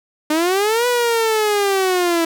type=linear two-way sweep; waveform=sawtooth; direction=up then down; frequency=298.7 to 493.9 to 328.1 Hz; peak=-11 dBFS; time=0.3-2.25 s; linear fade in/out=5 ms; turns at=0.87 s; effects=none